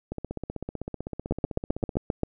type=two click trains; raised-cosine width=2 ms; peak=-19 / -11 dBFS; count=30 / 8; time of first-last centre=0.12-1.955 / 1.31-2.233 s; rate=15.8 / 7.58 Hz; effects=none